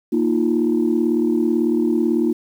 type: chord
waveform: sine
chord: Bb suspended fourth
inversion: none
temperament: equal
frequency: 233.1 / 311.1 / 349.2 Hz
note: Bb3 / Eb4 / F4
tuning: 0 / 0 / 0 cents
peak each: -19 dBFS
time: 0.12-2.33 s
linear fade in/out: 10 ms
effects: tanh soft clip ceiling -8 dBFS + 8-bit